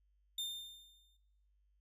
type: tone with exponential decay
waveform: 40% pulse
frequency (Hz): 3613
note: A7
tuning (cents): +45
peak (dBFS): -35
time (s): 0.38-1.17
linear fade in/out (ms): 5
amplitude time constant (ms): 170
effects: noise-tail reverb RT60 0.8 s tail -17 dB re dry + added 50 Hz sine -70 dBFS peak until 1.8 s